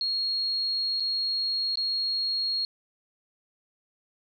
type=tone with dropouts; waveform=sine; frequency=4287 Hz; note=C8; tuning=41 cents sharp; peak=-25 dBFS; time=0.01-2.65 s; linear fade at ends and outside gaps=1 ms; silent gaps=0.999-1.004 / 1.756-1.773 s; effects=11-bit